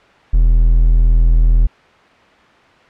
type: tone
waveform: triangle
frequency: 40.95 Hz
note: E1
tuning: 11 cents flat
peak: -5 dBFS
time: 0.33-1.67 s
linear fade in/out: 10 ms
effects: white hiss -46 dBFS RMS until 2.89 s + low-pass 2000 Hz 12 dB/octave